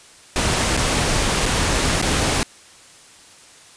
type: noise with dropouts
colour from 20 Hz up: pink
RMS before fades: -19 dBFS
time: 0.36-2.43 s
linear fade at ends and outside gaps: 0 ms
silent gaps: 0.767-0.774 / 1.456-1.461 / 2.015-2.025 s
effects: white hiss -46 dBFS RMS until 3.76 s + resampled to 22050 Hz